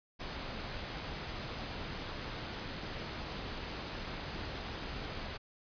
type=noise; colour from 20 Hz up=pink; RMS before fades=-41 dBFS; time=0.19-5.38 s; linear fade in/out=20 ms; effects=resampled to 11025 Hz